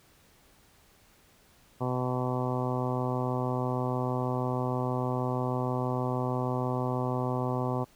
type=harmonic tone; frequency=126.3 Hz; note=B2; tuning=39 cents sharp; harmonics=1 / 2 / 3 / 4 / 5 / 6 / 7 / 8 / 9; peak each=-31 / -34 / -36 / -37 / -38 / -39 / -39 / -40 / -41 dBFS; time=1.8-7.85 s; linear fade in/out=20 ms; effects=pink hiss -61 dBFS RMS until 7.95 s